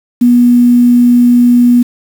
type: tone with quantisation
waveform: sine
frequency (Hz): 242.6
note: B3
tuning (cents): -31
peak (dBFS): -3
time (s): 0.21-1.83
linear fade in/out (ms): 10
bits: 5
effects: none